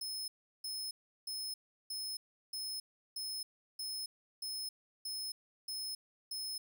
sawtooth tone bursts, 5190 Hz, E8, 28 cents flat, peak -36 dBFS, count 11, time 0.01-6.58 s, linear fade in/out 5 ms, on 270 ms, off 360 ms, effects none

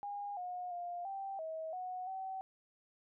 sine tone with pitch steps, 813 / 721 / 702 / 782 / 640 / 735 / 763 Hz, G#5 / F#5 / F5 / G5 / D#5 / F#5 / G5, -37 / -45 / +9 / -4 / +49 / -12 / -47 cents, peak -39 dBFS, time 0.03-2.41 s, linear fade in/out 0 ms, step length 340 ms, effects none

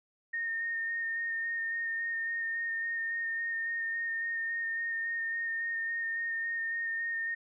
sine tone with vibrato, 1836 Hz, A#6, 27 cents flat, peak -31 dBFS, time 0.33-7.35 s, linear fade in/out 10 ms, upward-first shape square, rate 3.6 Hz, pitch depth 11 cents each way, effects none

